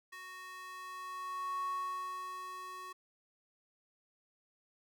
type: tone with high-pass filter sweep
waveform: square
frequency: 370 Hz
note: F#4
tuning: in tune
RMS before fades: -42 dBFS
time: 0.12-2.93 s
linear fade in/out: 10 ms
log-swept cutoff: 1500 to 860 Hz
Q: 8.7
effects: none